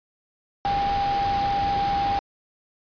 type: tone in noise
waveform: sine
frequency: 800 Hz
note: G5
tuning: 35 cents sharp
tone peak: -21 dBFS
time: 0.65-2.19 s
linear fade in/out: 0 ms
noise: pink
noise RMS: -31 dBFS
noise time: 0.65-2.19 s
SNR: +7 dB
effects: resampled to 11025 Hz